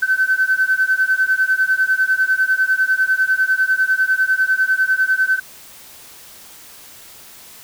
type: beating tone pair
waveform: sine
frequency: 1525 / 1535 Hz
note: G6 / G6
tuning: -48 / -37 cents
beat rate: 10 Hz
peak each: -16 dBFS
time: 0.02-5.4 s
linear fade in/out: 10 ms
effects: tanh soft clip ceiling -6 dBFS + white hiss -41 dBFS RMS until 7.63 s